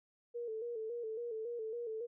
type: tone with vibrato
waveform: sine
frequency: 457.5 Hz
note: A#4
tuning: 32 cents flat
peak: -38 dBFS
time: 0.34-2.07 s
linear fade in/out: 20 ms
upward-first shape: square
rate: 3.6 Hz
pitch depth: 67 cents each way
effects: none